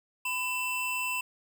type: tone pair together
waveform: square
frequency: 1002 / 2675 Hz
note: B5 / E7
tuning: +25 / +25 cents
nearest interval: octave + perfect fourth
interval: 1700 cents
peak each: -36 / -31 dBFS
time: 0.25-1.21 s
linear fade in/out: 5 ms
effects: none